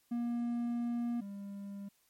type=tone pair in turn; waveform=triangle; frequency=237.6 / 199.8 Hz; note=A#3 / G3; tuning=+33 / +33 cents; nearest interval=minor third; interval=300 cents; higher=first; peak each=-30 / -39 dBFS; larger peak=first; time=0.11-1.21 / 1.21-1.89 s; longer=first; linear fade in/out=10 ms; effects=white hiss -72 dBFS RMS until 2.09 s + MP3 64 kbps